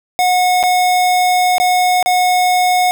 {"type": "tone with dropouts", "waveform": "square", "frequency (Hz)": 728, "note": "F#5", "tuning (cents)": -28, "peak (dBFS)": -11, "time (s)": [0.19, 2.91], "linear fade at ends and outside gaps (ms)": 0, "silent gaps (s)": [[0.629, 0.636], [1.582, 1.6], [2.027, 2.06]], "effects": ["8-bit"]}